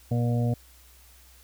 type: harmonic tone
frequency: 119.4 Hz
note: A#2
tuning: 42 cents sharp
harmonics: 1 / 2 / 4 / 5 / 6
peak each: -23 / -29 / -35 / -37 / -39 dBFS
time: 0.11-0.54 s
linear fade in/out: 5 ms
effects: added 62 Hz sine -54 dBFS peak until 1.43 s + white hiss -56 dBFS RMS until 1.43 s